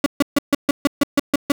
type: tone bursts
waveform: 35% pulse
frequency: 284.2 Hz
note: C#4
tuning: 43 cents sharp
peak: -10 dBFS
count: 10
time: 0.04-1.52 s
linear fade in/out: 2 ms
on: 22 ms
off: 140 ms
effects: none